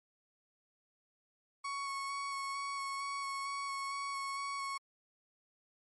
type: tone with vibrato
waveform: 35% pulse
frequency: 1108.7 Hz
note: C#6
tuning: in tune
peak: -35 dBFS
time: 1.64-4.78 s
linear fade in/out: 10 ms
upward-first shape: square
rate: 2.2 Hz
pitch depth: 11 cents each way
effects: MP3 48 kbps